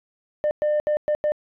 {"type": "tone bursts at uneven times", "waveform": "sine", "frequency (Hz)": 600, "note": "D5", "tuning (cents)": 37, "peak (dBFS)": -16, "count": 5, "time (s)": [[0.44, 0.51], [0.62, 0.8], [0.87, 0.97], [1.08, 1.15], [1.24, 1.32]], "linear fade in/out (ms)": 0, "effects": ["tanh soft clip ceiling -17 dBFS"]}